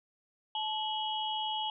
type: tone cluster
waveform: sine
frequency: 865 / 2941 / 3274 Hz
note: A5 / F#7 / G#7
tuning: -30 / -11 / -25 cents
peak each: -34 / -37 / -38 dBFS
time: 0.55-1.7 s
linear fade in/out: 2 ms
effects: none